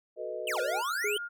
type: chord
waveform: sine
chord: B dominant seventh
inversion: second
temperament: equal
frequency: 370 / 440 / 493.9 / 622.3 Hz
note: F#4 / A4 / B4 / D#5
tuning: 0 / 0 / 0 / 0 cents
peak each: -42 / -40 / -39 / -37 dBFS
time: 0.16-0.83 s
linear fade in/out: 50 ms
type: exponential two-way sweep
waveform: square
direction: down then up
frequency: 3200 to 472.2 to 3200 Hz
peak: -31 dBFS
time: 0.47-1.18 s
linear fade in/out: 5 ms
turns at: 0.61 s
type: tone with tremolo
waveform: sine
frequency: 1415 Hz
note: F6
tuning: 22 cents sharp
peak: -34 dBFS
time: 0.57-1.29 s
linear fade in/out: 20 ms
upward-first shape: sine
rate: 6.5 Hz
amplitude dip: 45%
type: tone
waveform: sine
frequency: 415.3 Hz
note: G#4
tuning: in tune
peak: -30 dBFS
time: 1.04-1.17 s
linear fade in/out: 5 ms
effects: none